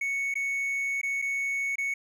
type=tone with dropouts; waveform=triangle; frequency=2217 Hz; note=C#7; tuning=in tune; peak=-25 dBFS; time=0.01-1.94 s; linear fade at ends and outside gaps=5 ms; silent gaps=0.341-0.354 / 1.015-1.031 / 1.218-1.222 / 1.757-1.782 s; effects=none